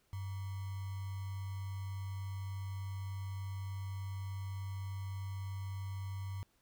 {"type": "tone with sample-and-hold", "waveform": "sine", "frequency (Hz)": 96.7, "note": "G2", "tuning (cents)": -23, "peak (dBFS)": -38, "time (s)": [0.13, 6.43], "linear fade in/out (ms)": 0, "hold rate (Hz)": 1050, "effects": ["pink hiss -74 dBFS RMS until 6.61 s"]}